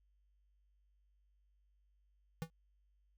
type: tone with exponential decay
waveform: square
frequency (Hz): 163.5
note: E3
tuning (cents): -14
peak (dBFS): -34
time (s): 2.42-2.5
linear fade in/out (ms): 0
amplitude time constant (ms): 17
effects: added 50 Hz sine -70 dBFS peak until 3.17 s